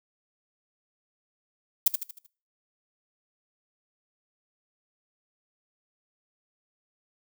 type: noise with echo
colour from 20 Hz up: violet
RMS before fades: -18 dBFS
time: 1.86-1.88 s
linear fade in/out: 5 ms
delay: 77 ms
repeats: 5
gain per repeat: -7 dB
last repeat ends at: 2.265 s
effects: noise-tail reverb RT60 0.4 s tail -21 dB re dry